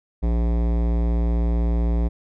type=tone with hard clipping; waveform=sine; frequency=57.9 Hz; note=A#1; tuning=11 cents flat; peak=-20 dBFS; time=0.22-2.09 s; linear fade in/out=20 ms; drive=18 dB; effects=none